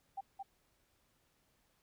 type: tone with echo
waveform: sine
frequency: 784 Hz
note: G5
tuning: in tune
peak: -38 dBFS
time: 0.17-0.21 s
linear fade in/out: 10 ms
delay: 220 ms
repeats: 1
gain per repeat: -3 dB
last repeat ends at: 0.43 s
effects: pink hiss -75 dBFS RMS until 1.82 s

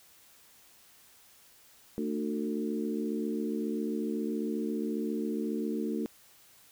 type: harmonic tone with a mistuned harmonic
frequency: 74.6 Hz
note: D2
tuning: 28 cents sharp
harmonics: 3 / 4 / 5 / 6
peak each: -33 / -35 / -37 / -39 dBFS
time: 1.98-6.06 s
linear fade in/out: 0 ms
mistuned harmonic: 5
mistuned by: -33 cents
effects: white hiss -59 dBFS RMS until 6.71 s

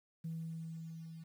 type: tone with level ramp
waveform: sine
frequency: 162.9 Hz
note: E3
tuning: 20 cents flat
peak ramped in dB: -37 to -47 dBFS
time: 0.24-1.24 s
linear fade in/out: 10 ms
effects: tanh soft clip ceiling -34 dBFS + 11-bit

